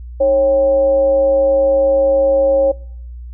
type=tone with frequency modulation; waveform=sine; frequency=547 Hz; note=C#5; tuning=23 cents flat; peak=-9 dBFS; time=0.2-2.72 s; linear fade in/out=10 ms; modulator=239 Hz; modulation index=0.25; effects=noise-tail reverb RT60 0.7 s tail -25 dB re dry + added 60 Hz sine -28 dBFS peak until 3.33 s